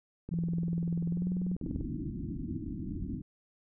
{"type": "click train", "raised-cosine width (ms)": 3, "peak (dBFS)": -27, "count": 32, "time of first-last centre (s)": [0.29, 1.81], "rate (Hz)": 20.4}
{"type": "tone with pitch glide", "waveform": "sine", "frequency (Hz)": [168.8, 180.92], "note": ["E3", "F#3"], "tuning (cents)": [41, -39], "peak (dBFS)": -29, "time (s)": [0.31, 1.56], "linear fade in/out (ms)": 10, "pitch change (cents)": 120, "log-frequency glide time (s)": [1.08, 1.28]}
{"type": "low-pass noise", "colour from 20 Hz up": "white", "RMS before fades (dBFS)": -37, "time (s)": [1.62, 3.22], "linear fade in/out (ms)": 10, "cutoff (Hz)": 330, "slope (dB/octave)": 96}
{"effects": []}